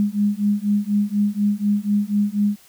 sine beating tone pair, 203.5 / 207.6 Hz, G#3 / G#3, -35 / 0 cents, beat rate 4.1 Hz, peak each -20 dBFS, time 0-2.56 s, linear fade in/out 0 ms, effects white hiss -51 dBFS RMS until 2.68 s

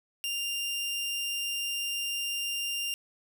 sawtooth tone, 2794 Hz, F7, in tune, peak -27 dBFS, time 0.24-2.94 s, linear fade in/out 0 ms, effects none

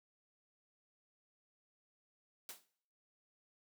white noise with exponential decay, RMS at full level -44 dBFS, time 2.49-2.66 s, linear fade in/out 1 ms, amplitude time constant 36 ms, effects noise-tail reverb RT60 0.6 s tail -19 dB re dry + high-pass 200 Hz 12 dB/octave

